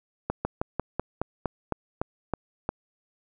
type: slowing click train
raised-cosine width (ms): 1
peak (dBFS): -12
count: 11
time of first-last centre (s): 0.3-2.691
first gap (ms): 150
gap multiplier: 1.1
effects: none